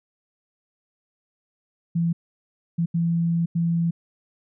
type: tone bursts at uneven times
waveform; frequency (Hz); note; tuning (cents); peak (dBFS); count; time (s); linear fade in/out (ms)
sine; 168.3; E3; +36; -19; 4; 1.95-2.13 / 2.78-2.86 / 2.94-3.46 / 3.55-3.91; 10
effects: none